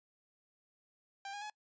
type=tone with pitch steps; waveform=sawtooth; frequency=791 / 817.5 / 844.8 Hz; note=G5 / G#5 / G#5; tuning=+15 / -28 / +29 cents; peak=-38 dBFS; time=1.25-1.499 s; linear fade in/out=2 ms; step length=83 ms; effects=noise-tail reverb RT60 0.1 s tail -25 dB re dry + resampled to 16000 Hz